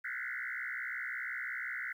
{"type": "tone with frequency modulation", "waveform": "sine", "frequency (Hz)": 1760, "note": "A6", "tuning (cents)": 0, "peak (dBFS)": -36, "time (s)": [0.04, 1.93], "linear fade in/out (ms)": 10, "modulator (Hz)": 62.8, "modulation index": 5.3, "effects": ["11-bit"]}